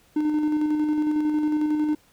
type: tone with tremolo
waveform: triangle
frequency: 303 Hz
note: D#4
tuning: 46 cents flat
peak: -17 dBFS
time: 0.16-1.95 s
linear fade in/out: 5 ms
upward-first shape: square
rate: 11 Hz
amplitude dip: 30%
effects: pink hiss -59 dBFS RMS until 2.12 s